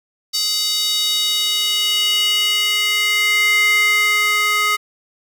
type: tone with high-pass filter sweep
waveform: square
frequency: 418.9 Hz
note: G#4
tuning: 15 cents sharp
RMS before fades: -17 dBFS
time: 0.33-4.77 s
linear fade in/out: 20 ms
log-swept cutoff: 4500 to 1600 Hz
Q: 4.2
effects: none